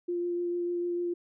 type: tone with vibrato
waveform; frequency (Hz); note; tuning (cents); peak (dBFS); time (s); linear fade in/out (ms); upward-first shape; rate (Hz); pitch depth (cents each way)
sine; 349.2; F4; 0; -28; 0.08-1.14; 10; triangle; 6.7; 13
effects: none